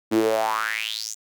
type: tone with high-pass filter sweep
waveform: sawtooth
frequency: 109.9 Hz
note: A2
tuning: 2 cents flat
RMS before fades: -24 dBFS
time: 0.11-1.15 s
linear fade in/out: 20 ms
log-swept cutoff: 270 to 7200 Hz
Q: 6.4
effects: none